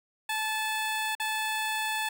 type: tone with dropouts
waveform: 15% pulse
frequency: 870 Hz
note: A5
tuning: 20 cents flat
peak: -22 dBFS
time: 0.29-2.09 s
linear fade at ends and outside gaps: 5 ms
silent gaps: 1.152-1.198 s
effects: 10-bit